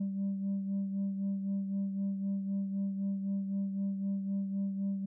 sine beating tone pair, 196 / 199.9 Hz, G3 / G3, 0 / +34 cents, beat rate 3.9 Hz, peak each -30 / -39 dBFS, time 0-5.06 s, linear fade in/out 10 ms, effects tanh soft clip ceiling -28 dBFS

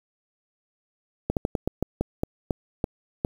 slowing click train, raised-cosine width 2 ms, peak -10 dBFS, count 11, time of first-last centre 1.3-3.249 s, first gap 68 ms, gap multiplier 1.22, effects 7-bit

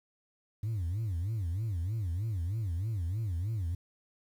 sine tone with vibrato, 97.3 Hz, G2, 12 cents flat, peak -28 dBFS, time 0.63-3.75 s, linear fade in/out 5 ms, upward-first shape sine, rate 3.2 Hz, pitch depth 280 cents each way, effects tanh soft clip ceiling -29 dBFS + 10-bit

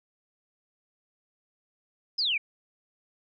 sine exponential sweep, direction down, 5274 to 2221 Hz, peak -24 dBFS, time 2.18-2.38 s, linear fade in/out 10 ms, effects none

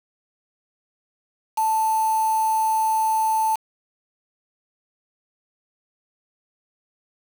sine tone with quantisation, 880 Hz, A5, in tune, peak -18 dBFS, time 1.57-3.56 s, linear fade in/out 10 ms, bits 5, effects none

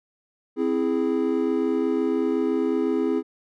triangle chord, C augmented, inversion none, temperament equal, 261.6 / 329.6 / 415.3 Hz, C4 / E4 / G#4, 0 / 0 / 0 cents, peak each -23 dBFS, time 0.56-3.23 s, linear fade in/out 50 ms, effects none

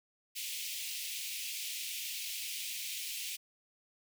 pink high-pass noise, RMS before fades -40 dBFS, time 0.35-3.37 s, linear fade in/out 20 ms, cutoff 2300 Hz, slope 48 dB/octave, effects none

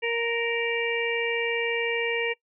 harmonic tone, 466.2 Hz, A#4, in tune, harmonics 1 / 2 / 4 / 5 / 6, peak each -27 / -37 / -32 / -30 / -33 dBFS, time 0.02-2.34 s, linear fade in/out 20 ms, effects noise-tail reverb RT60 0.1 s tail -22 dB re dry

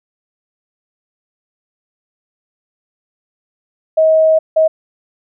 sine tone bursts at uneven times, 635 Hz, D#5, 35 cents sharp, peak -7 dBFS, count 2, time 3.97-4.39 / 4.56-4.68 s, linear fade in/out 10 ms, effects none

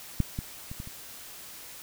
clicks, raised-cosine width 5 ms, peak -11 / -19 / -26 / -25 / -30 dBFS, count 5, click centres 0.203 / 0.389 / 0.715 / 0.801 / 0.874 s, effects white hiss -45 dBFS RMS until 1.82 s

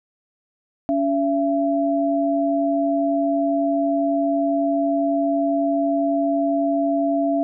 sine tone pair together, 283 / 673 Hz, C#4 / E5, +36 / +36 cents, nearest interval octave + minor third, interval 1500 cents, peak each -20 dBFS, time 0.89-7.43 s, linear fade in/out 0 ms, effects none

